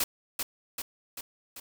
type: noise with echo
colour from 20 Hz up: white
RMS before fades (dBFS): -27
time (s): 0-0.04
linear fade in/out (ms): 5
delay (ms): 390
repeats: 4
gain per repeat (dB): -4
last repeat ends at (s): 1.6
effects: none